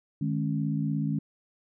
sine tone cluster, 153.4 / 210.1 / 273.7 Hz, D#3 / G#3 / C#4, -24 / +20 / -22 cents, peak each -28 / -31 / -32 dBFS, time 0.21-1.19 s, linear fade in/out 5 ms, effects none

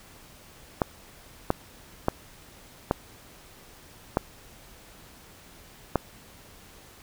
clicks, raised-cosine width 1 ms, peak -7 dBFS, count 6, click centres 0.818 / 1.504 / 2.084 / 2.911 / 4.171 / 5.957 s, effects pink hiss -51 dBFS RMS until 7.02 s

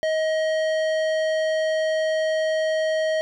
sine tone with tanh clipping, 631 Hz, D#5, 24 cents sharp, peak -22 dBFS, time 0.03-3.21 s, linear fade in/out 0 ms, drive 15 dB, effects none

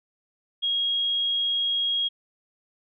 sine tone, 3281 Hz, G#7, 22 cents flat, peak -22 dBFS, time 0.62-2.09 s, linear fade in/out 20 ms, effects none

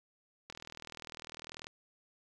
click train, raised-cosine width 0.2 ms, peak -27 dBFS, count 48, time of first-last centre 0.5-1.669 s, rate 40.2 Hz, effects none

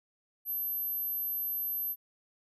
sine tone, 12380 Hz, G9, 23 cents flat, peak -31 dBFS, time 0.45-1.96 s, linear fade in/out 50 ms, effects none

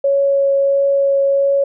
sine tone with vibrato, 554.4 Hz, C#5, in tune, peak -11 dBFS, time 0.04-1.64 s, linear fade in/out 5 ms, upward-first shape triangle, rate 1.5 Hz, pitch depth 8 cents each way, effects none

